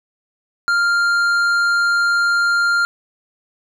triangle tone with tanh clipping, 1396.9 Hz, F6, in tune, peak -15 dBFS, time 0.68-2.85 s, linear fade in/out 0 ms, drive 13 dB, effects none

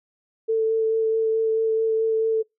sine tone with vibrato, 444.8 Hz, A4, 19 cents sharp, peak -18 dBFS, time 0.48-2.43 s, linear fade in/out 20 ms, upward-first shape sine, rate 4.6 Hz, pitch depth 11 cents each way, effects noise-tail reverb RT60 0.2 s tail -26 dB re dry

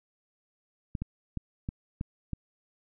clicks, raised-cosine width 5 ms, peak -20 dBFS, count 6, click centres 0.952 / 1.02 / 1.373 / 1.689 / 2.011 / 2.333 s, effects none

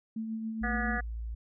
sine tone with tremolo, 222.1 Hz, A3, 16 cents sharp, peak -31 dBFS, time 0.16-0.98 s, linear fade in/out 5 ms, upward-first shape triangle, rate 7.2 Hz, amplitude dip 40%
sine tone, 56.5 Hz, A1, 47 cents sharp, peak -34 dBFS, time 0.61-1.35 s, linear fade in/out 10 ms
harmonic tone, 242.5 Hz, B3, 31 cents flat, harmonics 1 / 2 / 3 / 5 / 6 / 7 / 8, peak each -46 / -44 / -37 / -41 / -39 / -34 / -39 dBFS, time 0.63-1.01 s, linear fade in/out 10 ms
effects none

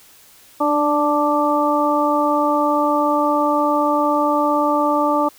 harmonic tone with a mistuned harmonic, 293.7 Hz, D4, in tune, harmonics 1 / 2 / 3 / 4, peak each -20 / -20 / -20 / -20 dBFS, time 0.6-5.29 s, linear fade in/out 10 ms, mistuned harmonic 1, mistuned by +20 cents, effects white hiss -48 dBFS RMS until 5.38 s

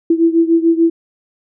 sine beating tone pair, 329.6 / 336.4 Hz, E4 / E4, 0 / +35 cents, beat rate 6.8 Hz, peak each -11 / -14 dBFS, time 0.1-0.9 s, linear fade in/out 5 ms, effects none

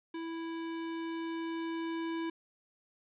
square tone with level ramp, 329.6 Hz, E4, in tune, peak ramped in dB -38 to -34 dBFS, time 0.14-2.3 s, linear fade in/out 5 ms, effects resampled to 8000 Hz + 11-bit

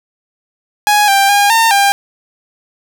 sawtooth tone with pitch steps, 832 / 790 / 811 / 909 / 799 Hz, G#5 / G5 / G#5 / A#5 / G5, +3 / +13 / -41 / -44 / +33 cents, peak -4 dBFS, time 0.87-1.92 s, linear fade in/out 0 ms, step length 210 ms, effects none

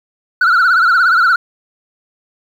sine tone with vibrato, 1416 Hz, F6, 23 cents sharp, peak -5 dBFS, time 0.41-1.36 s, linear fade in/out 5 ms, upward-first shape triangle, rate 17 Hz, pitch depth 140 cents each way, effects tanh soft clip ceiling -7 dBFS + 7-bit

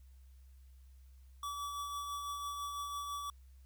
square tone with tremolo, 1148 Hz, D6, 40 cents flat, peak -38 dBFS, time 1.43-3.3 s, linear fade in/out 2 ms, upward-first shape triangle, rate 6 Hz, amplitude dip 35%, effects added 65 Hz sine -55 dBFS peak until 3.65 s + white hiss -75 dBFS RMS until 3.65 s

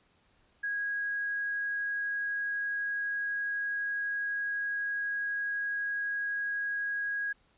sine tone, 1648 Hz, G#6, 14 cents flat, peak -30 dBFS, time 0.63-7.33 s, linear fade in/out 10 ms, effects pink hiss -68 dBFS RMS until 7.57 s + resampled to 8000 Hz

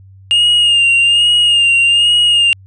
triangle tone with vibrato, 2827 Hz, F7, 20 cents sharp, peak -6 dBFS, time 0.31-2.53 s, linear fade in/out 0 ms, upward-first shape sine, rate 1.2 Hz, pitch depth 40 cents each way, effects added 96 Hz sine -37 dBFS peak until 2.66 s + resampled to 22050 Hz

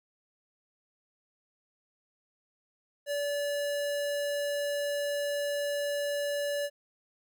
square tone, 576 Hz, D5, 34 cents flat, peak -30 dBFS, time 3.06-6.7 s, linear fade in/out 50 ms, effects 12-bit

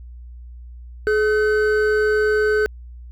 triangle tone pair together, 425.7 / 1521.2 Hz, G#4 / F#6, +43 / +48 cents, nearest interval octave + minor seventh, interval 2205 cents, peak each -14 / -20 dBFS, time 1.07-2.66 s, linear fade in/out 0 ms, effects added 60 Hz sine -35 dBFS peak until 3.11 s

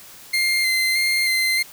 30% pulse tone with vibrato, 2093 Hz, C7, in tune, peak -15 dBFS, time 0.33-1.63 s, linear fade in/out 10 ms, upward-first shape square, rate 1.6 Hz, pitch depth 17 cents each way, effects white hiss -43 dBFS RMS until 1.72 s

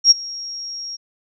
sine tone with ADSR envelope, 5588 Hz, F8, in tune, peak -4 dBFS, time 0.04-0.97 s, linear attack 68 ms, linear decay 20 ms, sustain -23 dB, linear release 21 ms, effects none

